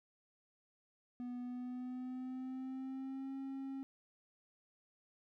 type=tone with pitch glide; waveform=triangle; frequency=245.9 to 269.7 Hz; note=B3 to C#4; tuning=-7 to -47 cents; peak=-39 dBFS; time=1.2-3.83 s; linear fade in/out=0 ms; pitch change=+160 cents; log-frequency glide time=1.4-3.34 s; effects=none